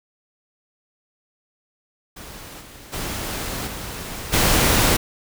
pink noise with level steps, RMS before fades -38 / -42 / -28 / -32 / -17 dBFS, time 2.16-4.97 s, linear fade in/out 10 ms, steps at 2.6 / 2.92 / 3.66 / 4.32 s, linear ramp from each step 20 ms, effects none

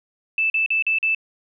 sine tone bursts, 2637 Hz, E7, in tune, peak -17 dBFS, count 5, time 0.38-1.148 s, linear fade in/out 2 ms, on 120 ms, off 42 ms, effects none

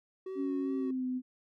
triangle tone with vibrato, 374.4 Hz, F#4, 20 cents sharp, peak -35 dBFS, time 0.26-0.91 s, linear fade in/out 5 ms, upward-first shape sine, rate 2.5 Hz, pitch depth 33 cents each way
sine tone with pitch glide, 277.2 to 254.2 Hz, C#4 to C4, 0 to -50 cents, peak -31 dBFS, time 0.35-1.22 s, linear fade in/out 50 ms, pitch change -150 cents, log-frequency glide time 0.58-1.06 s
effects none

